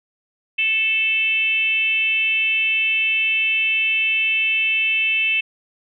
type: tone with frequency modulation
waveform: sine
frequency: 2637 Hz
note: E7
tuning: in tune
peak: -16 dBFS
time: 0.58-5.41 s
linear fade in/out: 10 ms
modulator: 435 Hz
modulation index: 0.64
effects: none